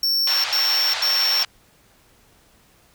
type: tone bursts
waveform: square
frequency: 5450 Hz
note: F8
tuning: 43 cents flat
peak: -18 dBFS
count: 3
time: 0.03-1.432 s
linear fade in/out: 2 ms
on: 410 ms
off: 86 ms
type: band-pass noise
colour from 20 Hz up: white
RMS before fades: -27 dBFS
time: 0.27-1.45 s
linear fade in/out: 2 ms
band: 650 to 4900 Hz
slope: 24 dB/octave
effects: pink hiss -56 dBFS RMS until 2.94 s